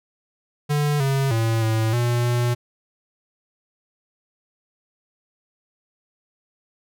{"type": "tone with pitch steps", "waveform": "square", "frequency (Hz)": [147.1, 136.2, 113.2, 111.1, 120.3, 121], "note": ["D3", "C#3", "A2", "A2", "B2", "B2"], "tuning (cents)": [3, -30, 50, 17, -45, -35], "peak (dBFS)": -19, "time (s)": [0.69, 2.55], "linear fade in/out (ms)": 20, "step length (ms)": 310, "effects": []}